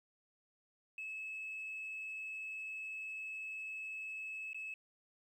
sine tone with dropouts, 2594 Hz, E7, 28 cents flat, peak -40 dBFS, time 0.98-4.74 s, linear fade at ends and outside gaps 2 ms, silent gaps 4.532-4.545 s, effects tanh soft clip ceiling -38 dBFS + 12-bit

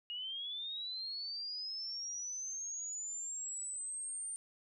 sine linear sweep, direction up, 2858 to 8920 Hz, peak -39 dBFS, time 0.1-4.36 s, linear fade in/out 0 ms, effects none

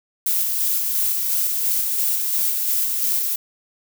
violet noise with tremolo, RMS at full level -20 dBFS, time 0.26-3.36 s, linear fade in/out 5 ms, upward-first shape square, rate 2.9 Hz, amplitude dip 25%, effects none

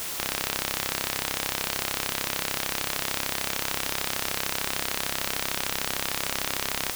click train, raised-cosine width 0.2 ms, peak -7 dBFS, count 224, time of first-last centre 0.2-6.897 s, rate 33.3 Hz, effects white hiss -33 dBFS RMS until 6.95 s

